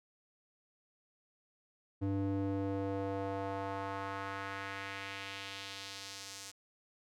square tone with band-pass filter sweep, 98 Hz, G2, in tune, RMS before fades -39 dBFS, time 2.01-6.52 s, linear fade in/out 20 ms, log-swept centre 240 to 6800 Hz, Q 1.4, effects none

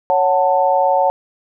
sine chord, F# minor, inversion second, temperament just, 555 / 740 / 888 Hz, C#5 / F#5 / A5, +2 / 0 / +16 cents, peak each -16 dBFS, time 0.1-1.1 s, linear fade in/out 0 ms, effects none

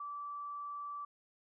sine tone, 1160 Hz, D6, 22 cents flat, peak -40 dBFS, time 0-1.05 s, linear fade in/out 5 ms, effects none

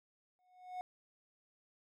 triangle tone with exponential growth, 731 Hz, F#5, 21 cents flat, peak -35 dBFS, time 0.39-0.81 s, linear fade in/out 0 ms, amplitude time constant 91 ms, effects none

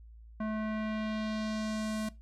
square tone with low-pass filter sweep, 216.4 Hz, A3, 29 cents flat, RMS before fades -34 dBFS, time 0.4-2.09 s, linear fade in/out 5 ms, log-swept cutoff 1400 to 11000 Hz, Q 1.2, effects noise-tail reverb RT60 0.2 s tail -18 dB re dry + added 56 Hz sine -49 dBFS peak until 2.21 s

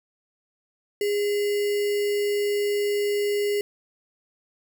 sine tone with sample-and-hold, 410.5 Hz, G#4, 20 cents flat, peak -21 dBFS, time 1.01-3.61 s, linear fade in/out 2 ms, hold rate 2450 Hz, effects none

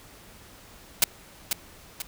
white noise with echo, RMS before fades -18 dBFS, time 1.02-1.04 s, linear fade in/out 2 ms, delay 490 ms, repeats 2, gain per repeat -7 dB, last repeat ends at 2.02 s, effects pink hiss -50 dBFS RMS until 2.07 s

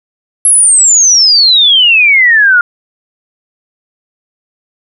sine exponential sweep, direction down, 11160 to 1396.9 Hz, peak -3 dBFS, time 0.45-2.61 s, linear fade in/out 2 ms, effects none

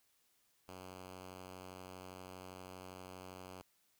5% pulse tone, 92.5 Hz, F#2, in tune, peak -38 dBFS, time 0.68-3.62 s, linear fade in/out 5 ms, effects white hiss -75 dBFS RMS until 3.99 s

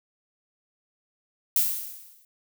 violet noise with exponential decay, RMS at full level -20 dBFS, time 1.56-2.25 s, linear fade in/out 1 ms, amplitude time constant 150 ms, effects none

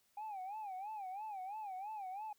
sine tone with vibrato, 804 Hz, G5, 44 cents sharp, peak -40 dBFS, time 0.17-2.33 s, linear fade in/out 5 ms, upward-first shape sine, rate 3 Hz, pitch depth 150 cents each way, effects tanh soft clip ceiling -40 dBFS + white hiss -75 dBFS RMS until 2.38 s

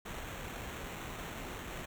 pink noise with sample-and-hold, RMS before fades -43 dBFS, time 0.05-1.86 s, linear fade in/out 10 ms, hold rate 4900 Hz, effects none

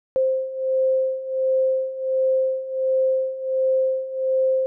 sine beating tone pair, 523.3 / 524.7 Hz, C5 / C5, 0 / +5 cents, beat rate 1.4 Hz, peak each -24 / -20 dBFS, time 0.16-4.66 s, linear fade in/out 0 ms, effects none

